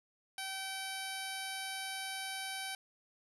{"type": "tone with low-pass filter", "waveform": "10% pulse", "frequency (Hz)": 770, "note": "G5", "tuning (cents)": -31, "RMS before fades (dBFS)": -41, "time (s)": [0.38, 2.75], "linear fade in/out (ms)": 2, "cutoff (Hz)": 9700, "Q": 2.4, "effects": []}